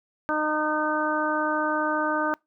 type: harmonic tone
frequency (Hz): 305.8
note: D#4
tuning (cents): -30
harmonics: 1 / 2 / 3 / 4 / 5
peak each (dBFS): -29 / -29 / -29 / -29 / -29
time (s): 0.29-2.34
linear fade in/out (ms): 0
effects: noise-tail reverb RT60 0.2 s tail -26 dB re dry